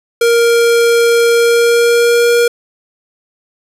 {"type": "tone with pitch glide", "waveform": "square", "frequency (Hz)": [467.8, 474.1], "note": ["A#4", "A#4"], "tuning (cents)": [6, 29], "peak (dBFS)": -8, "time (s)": [0.21, 2.48], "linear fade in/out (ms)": 5, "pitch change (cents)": 23, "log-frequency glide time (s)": [1.34, 2.34], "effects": ["resampled to 32000 Hz", "7-bit"]}